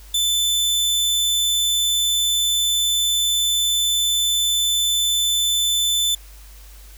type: tone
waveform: sawtooth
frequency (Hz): 3520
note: A7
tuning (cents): 0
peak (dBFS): -14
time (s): 0.14-6.15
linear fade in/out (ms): 5
effects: added 50 Hz sine -40 dBFS peak until 6.97 s + white hiss -48 dBFS RMS until 6.97 s